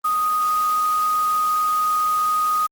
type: tone in noise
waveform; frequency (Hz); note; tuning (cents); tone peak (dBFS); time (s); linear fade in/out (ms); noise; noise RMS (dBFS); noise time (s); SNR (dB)
sine; 1244.5; D#6; 0; -17; 0.04-2.67; 10; white; -35; 0.04-2.67; +15
effects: Opus 32 kbps